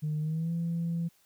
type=tone with pitch glide; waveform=sine; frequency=152.5 to 168.23 Hz; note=D#3 to E3; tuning=-34 to +36 cents; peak=-27 dBFS; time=0.02-1.09 s; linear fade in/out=20 ms; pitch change=+170 cents; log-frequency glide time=0.2-0.52 s; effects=tanh soft clip ceiling -25 dBFS + white hiss -66 dBFS RMS until 1.25 s